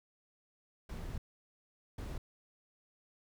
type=noise bursts at uneven times; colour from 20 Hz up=brown; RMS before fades=-41 dBFS; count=2; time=0.89-1.18 / 1.98-2.18 s; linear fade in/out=5 ms; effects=none